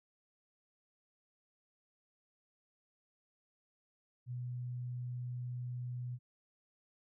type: tone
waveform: sine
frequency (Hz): 123.47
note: B2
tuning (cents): 0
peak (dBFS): -38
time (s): 4.26-6.19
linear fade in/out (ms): 50
effects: none